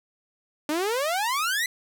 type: exponential sweep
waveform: sawtooth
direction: up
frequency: 290.6 to 2039 Hz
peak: -20 dBFS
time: 0.69-1.66 s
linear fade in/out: 2 ms
effects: 10-bit